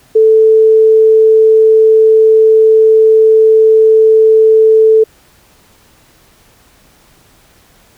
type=tone; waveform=sine; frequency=440 Hz; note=A4; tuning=in tune; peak=-3 dBFS; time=0.15-5.04 s; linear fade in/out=10 ms; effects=pink hiss -47 dBFS RMS until 7.97 s